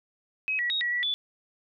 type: tone with pitch steps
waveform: sine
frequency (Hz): 2546 / 1931 / 3766 / 1927 / 1948 / 3465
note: D#7 / B6 / A#7 / B6 / B6 / A7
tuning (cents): +39 / -39 / +17 / -43 / -24 / -27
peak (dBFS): -25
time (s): 0.48-1.14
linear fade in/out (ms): 0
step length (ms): 110
effects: none